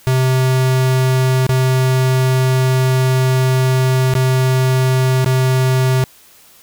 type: tone with dropouts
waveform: square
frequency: 129.8 Hz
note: C3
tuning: 13 cents flat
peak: -12 dBFS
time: 0.07-6.04 s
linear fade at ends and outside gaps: 0 ms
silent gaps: 1.466-1.492 / 4.138-4.152 / 5.245-5.26 s
effects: white hiss -46 dBFS RMS until 6.62 s